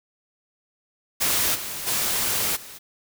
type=noise with level steps; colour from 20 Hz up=white; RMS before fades=-22 / -32 / -24 / -41 dBFS; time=1.2-2.79 s; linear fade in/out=20 ms; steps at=1.54 / 1.86 / 2.55 s; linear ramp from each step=20 ms; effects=none